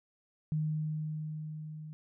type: tone with level ramp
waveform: sine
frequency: 154.4 Hz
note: D#3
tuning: 13 cents flat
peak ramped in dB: -28 to -42 dBFS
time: 0.52-1.93 s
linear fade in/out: 0 ms
effects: none